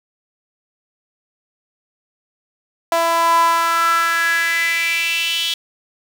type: tone with high-pass filter sweep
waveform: sawtooth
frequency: 333.8 Hz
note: E4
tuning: 22 cents sharp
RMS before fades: -17 dBFS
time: 2.92-5.54 s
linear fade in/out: 2 ms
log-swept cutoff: 770 to 3300 Hz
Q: 6.2
effects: none